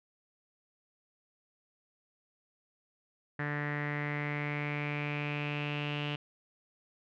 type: tone with low-pass filter sweep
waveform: sawtooth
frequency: 146.83 Hz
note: D3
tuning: in tune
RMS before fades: -35 dBFS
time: 3.39-6.16 s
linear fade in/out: 5 ms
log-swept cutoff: 1800 to 2900 Hz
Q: 6.8
effects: none